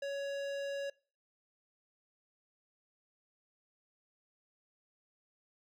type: tone with hard clipping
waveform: sine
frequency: 559 Hz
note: C#5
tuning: 14 cents sharp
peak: -38 dBFS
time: 0.02-0.9 s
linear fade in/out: 5 ms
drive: 16 dB
effects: noise-tail reverb RT60 0.4 s tail -24 dB re dry